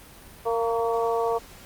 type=harmonic tone with a mistuned harmonic; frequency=230.7 Hz; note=A#3; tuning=18 cents flat; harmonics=2 / 3 / 4 / 5; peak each=-24 / -28 / -30 / -32 dBFS; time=0.45-1.39 s; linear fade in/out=20 ms; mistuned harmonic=5; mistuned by=-26 cents; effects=pink hiss -47 dBFS RMS until 1.65 s + Opus 32 kbps